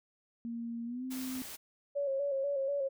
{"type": "tone with pitch glide", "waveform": "sine", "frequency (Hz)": [233.1, 258.6], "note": ["A#3", "C4"], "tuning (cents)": [0, -20], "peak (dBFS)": -36, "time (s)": [0.45, 1.42], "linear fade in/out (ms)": 0, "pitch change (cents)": 180, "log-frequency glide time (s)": [0.85, 1.05]}
{"type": "noise", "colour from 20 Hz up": "white", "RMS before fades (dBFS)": -45, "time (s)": [1.1, 1.57], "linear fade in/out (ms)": 20}
{"type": "noise with exponential decay", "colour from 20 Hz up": "pink", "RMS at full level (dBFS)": -45, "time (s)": [1.35, 1.45], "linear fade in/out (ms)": 2, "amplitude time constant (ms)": 20}
{"type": "tone with vibrato", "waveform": "sine", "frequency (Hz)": 554.4, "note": "C#5", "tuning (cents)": 0, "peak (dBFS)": -30, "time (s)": [1.95, 2.89], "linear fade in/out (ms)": 20, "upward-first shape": "square", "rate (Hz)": 4.1, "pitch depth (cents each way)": 42}
{"effects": []}